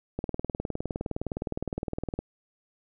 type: click train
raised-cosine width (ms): 2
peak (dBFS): -17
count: 40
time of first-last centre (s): 0.19-2.19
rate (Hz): 19.5
effects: none